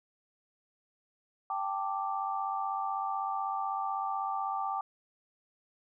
sine chord, G suspended second, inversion none, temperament equal, 784 / 880 / 1174.7 Hz, G5 / A5 / D6, 0 / 0 / 0 cents, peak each -34 / -37 / -35 dBFS, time 1.5-4.81 s, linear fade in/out 2 ms, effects none

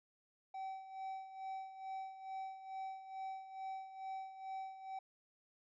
triangle tone with tremolo, 767 Hz, G5, 38 cents flat, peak -39 dBFS, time 0.54-4.99 s, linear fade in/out 5 ms, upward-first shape sine, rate 2.3 Hz, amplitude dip 70%, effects resampled to 16000 Hz

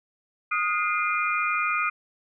sine tone cluster, 1245 / 1430 / 2085 / 2426 Hz, D#6 / F6 / C7 / D#7, +1 / +41 / -7 / -44 cents, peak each -26 / -30 / -32 / -27 dBFS, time 0.51-1.9 s, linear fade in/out 10 ms, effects none

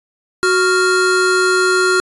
square tone pair together, 370 / 1396.9 Hz, F#4 / F6, 0 / 0 cents, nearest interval octave + major seventh, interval 2300 cents, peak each -15 dBFS, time 0.43-2 s, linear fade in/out 0 ms, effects resampled to 24000 Hz

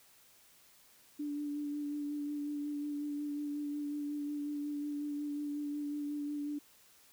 sine tone with vibrato, 292.2 Hz, D4, 9 cents flat, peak -35 dBFS, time 1.19-6.59 s, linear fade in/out 10 ms, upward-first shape sine, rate 5.5 Hz, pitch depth 18 cents each way, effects white hiss -63 dBFS RMS until 7.12 s

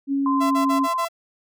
sine tone with pitch glide, 276.6 to 274.7 Hz, C#4 to C#4, -4 to -16 cents, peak -19 dBFS, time 0.07-0.88 s, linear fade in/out 50 ms, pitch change -12 cents, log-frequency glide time 0.27-0.68 s
sine tone, 1036 Hz, C6, 17 cents flat, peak -21 dBFS, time 0.26-1.05 s, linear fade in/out 2 ms
sawtooth tone bursts, 670 Hz, E5, 28 cents sharp, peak -22 dBFS, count 5, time 0.4-1.086 s, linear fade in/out 20 ms, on 110 ms, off 34 ms
effects none

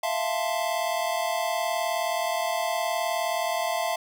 square chord, F major seventh, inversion third, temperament equal, 659.3 / 698.5 / 880 / 1046.5 Hz, E5 / F5 / A5 / C6, 0 / 0 / 0 / 0 cents, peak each -30 / -30 / -33 / -35 dBFS, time 0.03-3.96 s, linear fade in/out 5 ms, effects none

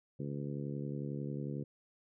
harmonic tone, 71.1 Hz, C#2, 45 cents sharp, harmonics 2 / 3 / 4 / 5 / 6 / 7, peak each -39 / -43 / -45 / -47 / -49 / -50 dBFS, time 0.19-1.64 s, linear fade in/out 10 ms, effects none

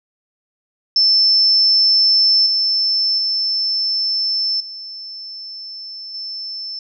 sine tone with level steps, 5300 Hz, E8, 9 cents sharp, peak -10 / -14 / -16 / -29 / -25 dBFS, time 0.96-6.79 s, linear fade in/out 2 ms, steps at 2.46 / 3.18 / 4.6 / 6.14 s, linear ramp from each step 5 ms, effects none

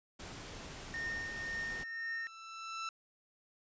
pink noise, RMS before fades -47 dBFS, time 0.19-1.84 s, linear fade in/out 10 ms
triangle tone with tremolo, 1833 Hz, A#6, 30 cents flat, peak -34 dBFS, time 0.94-2.27 s, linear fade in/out 0 ms, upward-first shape triangle, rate 1.9 Hz, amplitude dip 50%
sawtooth tone with exponential growth, 1329 Hz, E6, 14 cents sharp, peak -33 dBFS, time 1.23-2.89 s, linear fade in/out 2 ms, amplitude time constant 360 ms
effects resampled to 16000 Hz

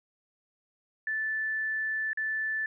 sine tone with dropouts, 1754 Hz, A6, 6 cents flat, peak -28 dBFS, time 1.07-2.66 s, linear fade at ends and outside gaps 2 ms, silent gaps 2.132-2.173 s, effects none

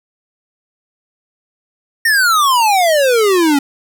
square exponential sweep, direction down, 1864.7 to 273.4 Hz, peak -10 dBFS, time 2.05-3.59 s, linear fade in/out 5 ms, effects none

